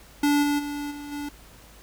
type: tone with level steps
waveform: square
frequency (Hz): 290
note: D4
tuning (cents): -22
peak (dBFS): -19 / -22 / -30 / -36 / -31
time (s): 0.23-1.29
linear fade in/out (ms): 5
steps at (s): 0.42 / 0.58 / 0.9 / 1.11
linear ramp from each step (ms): 20
effects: added 52 Hz sine -51 dBFS peak until 1.82 s + pink hiss -51 dBFS RMS until 1.82 s